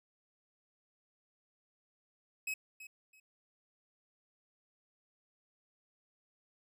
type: tone with echo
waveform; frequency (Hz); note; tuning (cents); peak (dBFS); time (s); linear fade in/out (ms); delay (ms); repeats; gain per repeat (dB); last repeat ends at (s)
45% pulse; 2556; D#7; +46; -35; 2.47-2.54; 5; 330; 2; -13; 3.2
effects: none